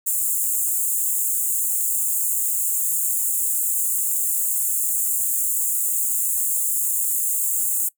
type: high-pass noise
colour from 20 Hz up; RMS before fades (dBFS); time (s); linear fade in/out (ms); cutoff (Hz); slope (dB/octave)
pink; -22; 0.06-7.89; 10; 7000; 96
effects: noise-tail reverb RT60 0.1 s tail -21 dB re dry